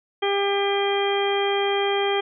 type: harmonic tone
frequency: 399.7 Hz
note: G4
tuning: 34 cents sharp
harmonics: 1 / 2 / 3 / 4 / 5 / 6 / 8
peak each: -22 / -26 / -32 / -35 / -32 / -33 / -29 dBFS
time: 0.22-2.21 s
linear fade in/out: 10 ms
effects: none